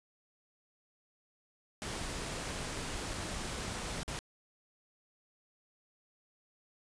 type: noise with dropouts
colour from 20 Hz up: pink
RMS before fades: -39 dBFS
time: 1.82-4.19 s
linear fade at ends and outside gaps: 0 ms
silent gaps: 3.135-3.139 / 4.032-4.079 s
effects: resampled to 22050 Hz